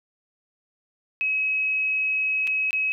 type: tone with dropouts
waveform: sine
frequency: 2556 Hz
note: D#7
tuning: 46 cents sharp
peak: -21 dBFS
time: 1.21-2.92 s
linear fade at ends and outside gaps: 0 ms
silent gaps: 2.471-2.475 / 2.708-2.73 s
effects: none